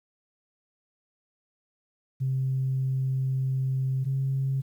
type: tone pair in turn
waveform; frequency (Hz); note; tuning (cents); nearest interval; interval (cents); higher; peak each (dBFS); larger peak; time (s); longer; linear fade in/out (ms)
sine; 132 / 134.7; C3 / C#3; +16 / -49; unison; 35; second; -23; neither; 2.2-4.05 / 4.05-4.62; first; 20
effects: tanh soft clip ceiling -19 dBFS + 10-bit